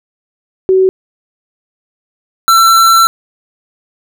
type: tone pair in turn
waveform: sine / square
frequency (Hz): 377.4 / 1344.9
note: F#4 / E6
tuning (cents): +34 / +34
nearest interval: octave + minor seventh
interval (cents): 2200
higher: second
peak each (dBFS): -5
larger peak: neither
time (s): 0.69-0.89 / 2.48-3.07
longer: second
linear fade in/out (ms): 0
effects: none